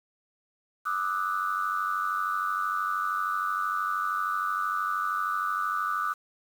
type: tone cluster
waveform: sine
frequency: 1186 / 1279 / 1477 Hz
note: D6 / D#6 / F#6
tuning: +17 / +47 / -3 cents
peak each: -29 / -30 / -32 dBFS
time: 0.85-6.14 s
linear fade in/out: 20 ms
effects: tanh soft clip ceiling -17 dBFS + 8-bit